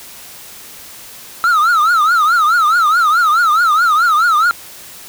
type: tone with vibrato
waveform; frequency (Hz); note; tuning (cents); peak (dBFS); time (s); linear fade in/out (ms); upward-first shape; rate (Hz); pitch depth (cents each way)
triangle; 1313; E6; -7; -7; 1.44-4.51; 0; triangle; 4.7; 190
effects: white hiss -35 dBFS RMS until 5.08 s